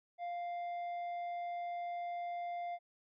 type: tone with tanh clipping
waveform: sine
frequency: 698.5 Hz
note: F5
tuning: in tune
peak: -39 dBFS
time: 0.18-2.79 s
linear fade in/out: 50 ms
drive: 6 dB
effects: none